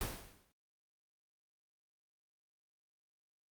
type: noise with exponential decay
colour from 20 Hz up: pink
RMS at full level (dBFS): -36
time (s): 0.01-0.52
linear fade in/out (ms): 2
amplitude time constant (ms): 110
effects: Opus 24 kbps